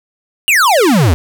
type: exponential sweep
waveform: square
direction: down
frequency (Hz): 2953 to 73.42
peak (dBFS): -8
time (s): 0.48-1.14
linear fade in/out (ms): 0
effects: 7-bit